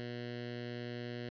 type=tone with notch filter; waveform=10% pulse; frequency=120.7 Hz; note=B2; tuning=39 cents flat; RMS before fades=-42 dBFS; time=0-1.29 s; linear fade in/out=0 ms; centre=880 Hz; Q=1.1; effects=resampled to 11025 Hz